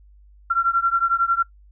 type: beating tone pair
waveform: sine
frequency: 1362 / 1373 Hz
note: F6 / F6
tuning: -44 / -30 cents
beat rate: 11 Hz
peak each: -19 / -20 dBFS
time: 0.5-1.43 s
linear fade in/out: 10 ms
effects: noise-tail reverb RT60 0.1 s tail -21 dB re dry + added 50 Hz sine -47 dBFS peak until 1.71 s